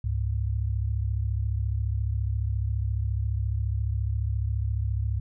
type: tone pair together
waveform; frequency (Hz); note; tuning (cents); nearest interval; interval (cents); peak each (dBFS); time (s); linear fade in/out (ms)
sine; 69.14 / 103.6; C#2 / G#2; -4 / -4; perfect fifth; 700; -27; 0.04-5.2; 5
effects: none